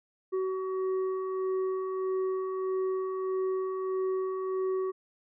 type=tone with frequency modulation; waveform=sine; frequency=377.3 Hz; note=F#4; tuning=34 cents sharp; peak=-28 dBFS; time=0.32-4.92 s; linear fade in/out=20 ms; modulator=753 Hz; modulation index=0.51; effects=none